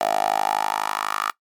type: tone with high-pass filter sweep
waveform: 10% pulse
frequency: 52.1 Hz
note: G#1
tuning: 6 cents sharp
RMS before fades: -23 dBFS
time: 0.01-1.3 s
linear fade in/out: 0 ms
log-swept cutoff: 660 to 1200 Hz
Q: 5.5
effects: noise-tail reverb RT60 0.1 s tail -20 dB re dry + MP3 96 kbps